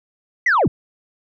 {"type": "linear sweep", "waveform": "sine", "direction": "down", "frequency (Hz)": [2063, 69.3], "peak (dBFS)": -11, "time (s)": [0.46, 0.68], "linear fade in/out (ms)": 5, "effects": ["tanh soft clip ceiling -10 dBFS"]}